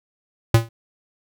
square tone with exponential decay, 114.3 Hz, A#2, 34 cents flat, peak -8 dBFS, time 0.54-0.69 s, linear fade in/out 5 ms, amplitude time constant 32 ms, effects none

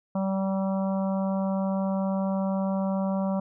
harmonic tone, 192.7 Hz, G3, 29 cents flat, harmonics 1 / 3 / 4 / 5 / 6 / 7, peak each -25 / -31 / -38 / -38 / -42 / -47 dBFS, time 0.15-3.4 s, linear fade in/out 5 ms, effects none

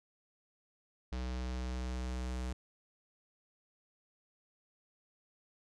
square tone with low-pass filter sweep, 62.7 Hz, B1, 27 cents sharp, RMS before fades -38 dBFS, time 1.12-2.53 s, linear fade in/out 5 ms, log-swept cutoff 5200 to 8100 Hz, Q 1.4, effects none

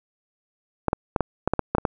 clicks, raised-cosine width 1 ms, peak -6 dBFS, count 10, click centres 0.883 / 0.931 / 1.162 / 1.207 / 1.476 / 1.536 / 1.593 / 1.75 / 1.783 / 1.852 s, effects none

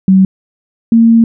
sine tone pair in turn, 190.1 / 228.9 Hz, F#3 / A#3, +47 / -31 cents, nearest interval minor third, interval 322 cents, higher second, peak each -3 dBFS, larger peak neither, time 0.08-0.25 / 0.92-1.24 s, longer second, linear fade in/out 2 ms, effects none

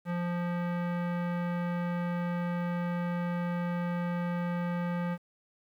square tone with low-pass filter, 174.61 Hz, F3, in tune, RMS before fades -32 dBFS, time 0.05-5.18 s, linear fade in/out 50 ms, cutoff 1800 Hz, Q 1.3, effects 10-bit

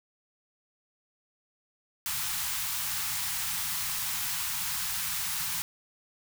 white band-stop noise, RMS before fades -32 dBFS, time 2.06-5.62 s, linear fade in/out 0 ms, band 190 to 810 Hz, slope 48 dB/octave, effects none

